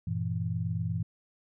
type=chord; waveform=sine; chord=E diminished; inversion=first; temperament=equal with one note detuned; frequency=96.32 / 116.54 / 164.81 Hz; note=G2 / Bb2 / E3; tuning=-30 / 0 / 0 cents; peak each=-33 dBFS; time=0.07-1.03 s; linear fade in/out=5 ms; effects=none